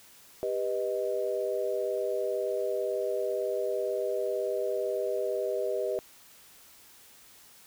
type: chord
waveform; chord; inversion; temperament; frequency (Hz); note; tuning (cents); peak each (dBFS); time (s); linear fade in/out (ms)
sine; G augmented; none; equal with one note detuned; 395.9 / 493.9 / 622.3; G4 / B4 / D#5; +17 / 0 / 0; -32; 0.43-5.99; 0
effects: white hiss -55 dBFS RMS until 7.66 s